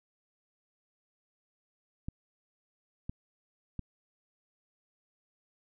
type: clicks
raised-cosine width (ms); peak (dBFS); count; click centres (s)
5; -24; 3; 2.085 / 3.095 / 3.793
effects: none